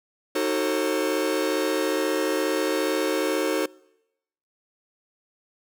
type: chord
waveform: 45% pulse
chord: D# diminished seventh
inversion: none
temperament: just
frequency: 311.1 / 373.4 / 448 / 537.6 Hz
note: D#4 / F#4 / A4 / C5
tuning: 0 / +16 / +31 / +47 cents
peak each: -28 dBFS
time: 0.35-3.66 s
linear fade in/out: 5 ms
effects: noise-tail reverb RT60 0.9 s tail -25 dB re dry